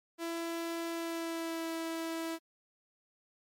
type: tone with pitch glide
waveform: sawtooth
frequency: 334.3 to 328 Hz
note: E4 to E4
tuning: +24 to -9 cents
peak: -31 dBFS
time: 0.18-2.39 s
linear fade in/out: 50 ms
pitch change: -33 cents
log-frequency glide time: 0.91-1.7 s
effects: MP3 64 kbps